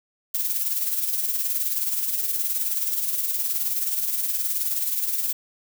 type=noise with tremolo; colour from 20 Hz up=violet; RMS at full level=-23 dBFS; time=0.34-5.33 s; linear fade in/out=5 ms; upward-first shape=sine; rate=19 Hz; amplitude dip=50%; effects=none